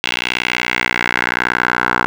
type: tone with band-pass filter sweep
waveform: 10% pulse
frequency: 60.9 Hz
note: B1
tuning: 24 cents flat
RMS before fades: -18 dBFS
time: 0.04-2.06 s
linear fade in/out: 0 ms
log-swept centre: 2900 to 1300 Hz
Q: 2.6
effects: none